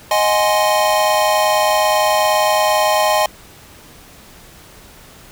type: chord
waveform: square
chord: Ab dominant seventh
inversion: second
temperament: equal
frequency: 622.3 / 740 / 830.6 / 1046.5 Hz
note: Eb5 / Gb5 / Ab5 / C6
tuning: 0 / 0 / 0 / 0 cents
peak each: -17 / -23 / -18 / -20 dBFS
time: 0.11-3.26 s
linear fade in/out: 2 ms
effects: pink hiss -42 dBFS RMS until 5.31 s